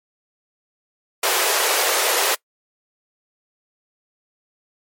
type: high-pass noise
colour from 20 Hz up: pink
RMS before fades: -19 dBFS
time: 1.23-2.35 s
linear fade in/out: 5 ms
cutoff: 390 Hz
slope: 48 dB/octave
effects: noise-tail reverb RT60 0.1 s tail -22 dB re dry + MP3 64 kbps